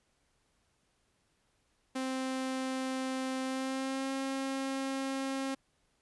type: tone with pitch glide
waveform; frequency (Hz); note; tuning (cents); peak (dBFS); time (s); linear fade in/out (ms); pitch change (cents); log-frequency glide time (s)
sawtooth; 261.6 to 269.1; C4 to C4; 0 to +49; -29; 1.95-5.55; 10; +49; 3.43-4.11
effects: pink hiss -74 dBFS RMS until 6.01 s + resampled to 24000 Hz